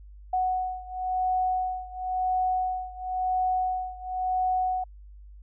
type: beating tone pair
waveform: sine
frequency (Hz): 740 / 740.96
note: F#5 / F#5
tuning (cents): 0 / +2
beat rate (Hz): 0.96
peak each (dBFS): -27 / -29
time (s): 0.33-4.84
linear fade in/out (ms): 5
effects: added 50 Hz sine -44 dBFS peak until 5.42 s